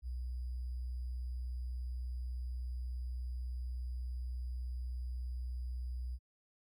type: tone with sample-and-hold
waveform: sine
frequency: 61.74 Hz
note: B1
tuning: in tune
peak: -37 dBFS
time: 0.02-6.19 s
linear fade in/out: 50 ms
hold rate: 4900 Hz
effects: AAC 64 kbps